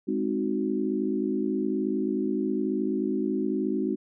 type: chord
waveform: sine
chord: Ab dominant seventh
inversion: none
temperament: equal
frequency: 207.7 / 261.6 / 311.1 / 370 Hz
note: Ab3 / C4 / Eb4 / Gb4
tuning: 0 / 0 / 0 / 0 cents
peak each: -30 dBFS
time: 0.07-3.96 s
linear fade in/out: 20 ms
effects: none